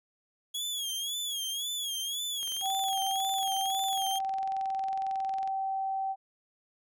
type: tone with vibrato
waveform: sawtooth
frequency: 3322 Hz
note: G#7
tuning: in tune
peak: -29 dBFS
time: 0.54-4.19 s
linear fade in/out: 10 ms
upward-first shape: sine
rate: 1.9 Hz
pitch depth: 97 cents each way
type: click train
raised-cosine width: 0.2 ms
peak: -30 dBFS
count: 68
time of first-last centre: 2.43-5.475 s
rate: 22 Hz
type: tone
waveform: sine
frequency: 773 Hz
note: G5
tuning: 24 cents flat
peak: -29 dBFS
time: 2.61-6.16 s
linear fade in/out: 50 ms
effects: none